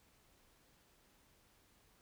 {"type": "silence", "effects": ["pink hiss -70 dBFS RMS until 2.01 s"]}